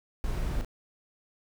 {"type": "noise with echo", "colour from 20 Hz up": "brown", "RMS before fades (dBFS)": -31, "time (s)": [0.24, 0.61], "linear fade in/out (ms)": 0, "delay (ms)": 37, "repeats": 1, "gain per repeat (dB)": -6, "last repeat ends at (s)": 0.647, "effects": []}